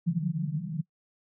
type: band-pass noise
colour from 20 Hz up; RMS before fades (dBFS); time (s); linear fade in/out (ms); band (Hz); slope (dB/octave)
pink; -30; 0.06-0.82; 20; 150 to 180; 96
effects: noise-tail reverb RT60 0.1 s tail -23 dB re dry